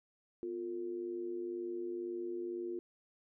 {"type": "tone with amplitude modulation", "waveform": "sine", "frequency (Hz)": 351.9, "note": "F4", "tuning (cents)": 13, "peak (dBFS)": -34, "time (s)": [0.43, 2.79], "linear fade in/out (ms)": 0, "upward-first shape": "sine", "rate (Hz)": 102, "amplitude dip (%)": 65, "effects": []}